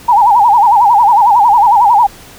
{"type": "tone with vibrato", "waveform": "sine", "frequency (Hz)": 886, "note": "A5", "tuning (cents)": 12, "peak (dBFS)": -4, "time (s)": [0.08, 2.07], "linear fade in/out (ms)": 10, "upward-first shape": "sine", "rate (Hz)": 11, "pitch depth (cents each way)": 180, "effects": ["pink hiss -36 dBFS RMS until 2.38 s"]}